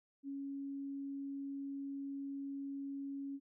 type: tone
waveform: sine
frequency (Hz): 277.2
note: C#4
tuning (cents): 0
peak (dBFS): -40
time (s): 0.23-3.4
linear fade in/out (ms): 50
effects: none